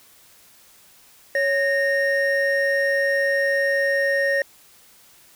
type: tone pair together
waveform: triangle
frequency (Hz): 554.4 / 1849.8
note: C#5 / A#6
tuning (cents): 0 / -14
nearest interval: octave + major sixth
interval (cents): 2086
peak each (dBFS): -19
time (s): 1.35-4.42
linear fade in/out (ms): 2
effects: white hiss -52 dBFS RMS until 5.35 s